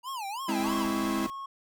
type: tone with vibrato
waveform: square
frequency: 922 Hz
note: A#5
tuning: 19 cents flat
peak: -34 dBFS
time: 0.03-0.87 s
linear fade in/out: 50 ms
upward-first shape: sine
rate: 3.1 Hz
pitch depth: 290 cents each way
type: chord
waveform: 45% pulse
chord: Ab augmented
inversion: none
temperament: equal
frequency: 207.7 / 261.6 / 329.6 Hz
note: Ab3 / C4 / E4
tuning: 0 / 0 / 0 cents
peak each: -32 / -33 / -31 dBFS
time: 0.48-1.27 s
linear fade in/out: 10 ms
type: noise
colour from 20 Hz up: pink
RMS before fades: -46 dBFS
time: 0.59-1.3 s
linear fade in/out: 0 ms
type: tone with pitch glide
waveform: triangle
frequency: 1121 to 1092.2 Hz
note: C#6 to C#6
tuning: +19 to -26 cents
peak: -34 dBFS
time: 0.64-1.46 s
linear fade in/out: 5 ms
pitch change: -45 cents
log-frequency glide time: 1.01-1.09 s
effects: none